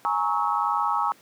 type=chord; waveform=sine; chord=A# half-diminished seventh; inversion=third; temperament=equal with one note detuned; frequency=830.6 / 932.3 / 1108.7 / 1292.1 Hz; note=G#5 / A#5 / C#6 / E6; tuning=0 / 0 / 0 / -35 cents; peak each=-27 dBFS; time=0.05-1.12 s; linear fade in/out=0 ms; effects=pink hiss -55 dBFS RMS until 1.21 s + high-pass 200 Hz 12 dB/octave